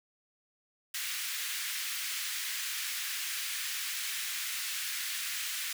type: high-pass noise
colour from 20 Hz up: pink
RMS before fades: -36 dBFS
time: 0.94-5.73 s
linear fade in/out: 5 ms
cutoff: 1700 Hz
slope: 24 dB/octave
effects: none